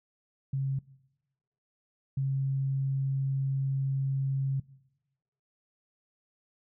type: tone pair in turn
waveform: sine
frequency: 135.6 / 135.6 Hz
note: C#3 / C#3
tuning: -38 / -38 cents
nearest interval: unison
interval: 0 cents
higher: neither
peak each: -27 / -26 dBFS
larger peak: second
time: 0.53-0.79 / 2.17-4.6 s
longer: second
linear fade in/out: 5 ms
effects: noise-tail reverb RT60 1.0 s tail -21 dB re dry